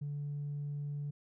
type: tone with tanh clipping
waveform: triangle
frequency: 144.9 Hz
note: D3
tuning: 23 cents flat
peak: -36 dBFS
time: 0.01-1.11 s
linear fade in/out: 10 ms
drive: 5 dB
effects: none